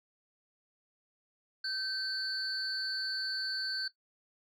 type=tone cluster; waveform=sine; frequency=1545 / 4270 / 4520 Hz; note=G6 / C8 / C#8; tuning=-26 / +34 / +33 cents; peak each=-37 / -40 / -35 dBFS; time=1.64-3.88 s; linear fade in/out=5 ms; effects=noise-tail reverb RT60 0.1 s tail -18 dB re dry + tanh soft clip ceiling -25 dBFS